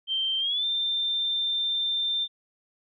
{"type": "tone with pitch glide", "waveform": "sine", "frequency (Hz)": [3136, 3582], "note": ["G7", "A7"], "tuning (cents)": [0, 30], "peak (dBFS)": -24, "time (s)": [0.07, 2.28], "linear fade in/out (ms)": 50, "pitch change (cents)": 230, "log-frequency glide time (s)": [0.39, 0.65], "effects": []}